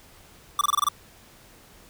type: tone bursts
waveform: square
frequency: 1169 Hz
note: D6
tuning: 8 cents flat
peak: -19 dBFS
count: 7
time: 0.59-0.887 s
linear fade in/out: 2 ms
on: 21 ms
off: 25 ms
effects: pink hiss -52 dBFS RMS until 1.89 s